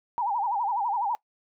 sine tone with vibrato, 880 Hz, A5, in tune, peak -24 dBFS, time 0.18-1.15 s, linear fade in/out 0 ms, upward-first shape sine, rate 12 Hz, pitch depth 190 cents each way, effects noise-tail reverb RT60 0.1 s tail -22 dB re dry

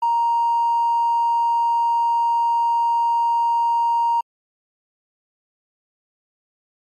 triangle tone, 935 Hz, A#5, 5 cents sharp, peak -12 dBFS, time 0.02-4.21 s, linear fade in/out 10 ms, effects tanh soft clip ceiling -13 dBFS + MP3 64 kbps

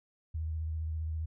sine tone with vibrato, 79.4 Hz, D#2, 36 cents sharp, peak -32 dBFS, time 0.34-1.26 s, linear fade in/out 10 ms, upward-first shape sine, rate 15 Hz, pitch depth 33 cents each way, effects none

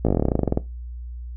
slowing click train, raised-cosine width 2 ms, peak -6 dBFS, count 18, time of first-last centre 0.05-0.574 s, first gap 17 ms, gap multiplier 1.07, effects noise-tail reverb RT60 0.2 s tail -17 dB re dry + added 60 Hz sine -31 dBFS peak until 1.36 s

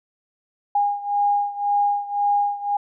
sine beating tone pair, 815 / 816.9 Hz, G#5 / G#5, -33 / -29 cents, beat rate 1.9 Hz, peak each -20 / -23 dBFS, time 0.75-2.77 s, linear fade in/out 5 ms, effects none

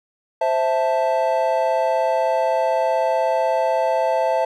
triangle chord, A minor, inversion first, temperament equal, 523.3 / 659.3 / 880 Hz, C5 / E5 / A5, 0 / 0 / 0 cents, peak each -20 / -18 / -20 dBFS, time 0.41-4.45 s, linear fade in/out 5 ms, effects none

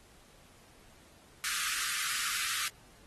pink high-pass noise, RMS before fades -34 dBFS, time 1.44-2.68 s, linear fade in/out 0 ms, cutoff 1200 Hz, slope 96 dB/octave, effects pink hiss -60 dBFS RMS until 3.06 s + AAC 32 kbps

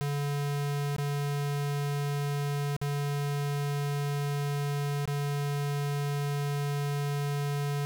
square tone with dropouts, 143.5 Hz, D3, 40 cents flat, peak -29 dBFS, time 0.01-7.85 s, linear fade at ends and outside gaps 0 ms, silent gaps 0.964-0.983 / 2.765-2.815 / 5.055-5.076 s, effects none

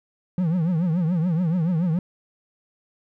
triangle tone with vibrato, 170.4 Hz, F3, 42 cents flat, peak -17 dBFS, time 0.38-1.99 s, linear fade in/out 2 ms, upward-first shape triangle, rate 7 Hz, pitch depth 190 cents each way, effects none

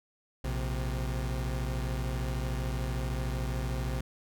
40% pulse tone pair together, 58.74 / 130.81 Hz, A#1 / C3, +14 / 0 cents, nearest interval octave + major second, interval 1386 cents, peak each -31 / -34 dBFS, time 0.44-4.01 s, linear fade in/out 5 ms, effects none

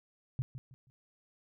sine tone with echo, 128.9 Hz, C3, 26 cents flat, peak -29 dBFS, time 0.39-0.42 s, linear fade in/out 0 ms, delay 160 ms, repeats 3, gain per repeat -11 dB, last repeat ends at 0.9 s, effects none

